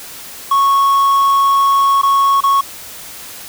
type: tone with dropouts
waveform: triangle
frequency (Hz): 1104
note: C#6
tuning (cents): -7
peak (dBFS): -7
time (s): 0.51-2.61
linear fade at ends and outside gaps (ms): 5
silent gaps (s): 2.016-2.031 / 2.406-2.436
effects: white hiss -32 dBFS RMS until 3.48 s